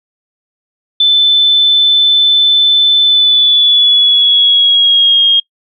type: tone with pitch glide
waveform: sine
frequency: 3520 to 3247 Hz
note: A7 to G#7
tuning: 0 to -40 cents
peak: -5 dBFS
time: 1-5.4 s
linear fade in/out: 5 ms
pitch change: -140 cents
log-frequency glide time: 3.04-5.23 s
effects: noise-tail reverb RT60 0.1 s tail -25 dB re dry